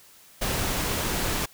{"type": "noise", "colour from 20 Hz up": "pink", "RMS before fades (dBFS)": -27, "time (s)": [0.41, 1.46], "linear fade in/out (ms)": 10, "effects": ["white hiss -53 dBFS RMS until 1.53 s"]}